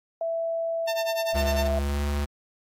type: tone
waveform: sine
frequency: 662 Hz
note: E5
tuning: 7 cents sharp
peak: -25 dBFS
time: 0.21-1.79 s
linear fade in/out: 2 ms
type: tone with tremolo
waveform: 10% pulse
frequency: 898 Hz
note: A5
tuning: 35 cents sharp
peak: -19 dBFS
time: 0.87-1.68 s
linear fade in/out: 10 ms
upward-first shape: sine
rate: 10 Hz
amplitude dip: 90%
type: tone with pitch glide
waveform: square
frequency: 70 to 72.13 Hz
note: C#2 to D2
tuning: +18 to -31 cents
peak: -25 dBFS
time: 1.34-2.26 s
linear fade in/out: 20 ms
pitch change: +51 cents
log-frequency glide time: 1.71-2.04 s
effects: AAC 48 kbps